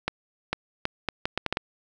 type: accelerating click train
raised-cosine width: 0.3 ms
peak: -9 dBFS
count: 9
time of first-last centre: 0.08-1.571 s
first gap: 450 ms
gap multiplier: 0.72
effects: none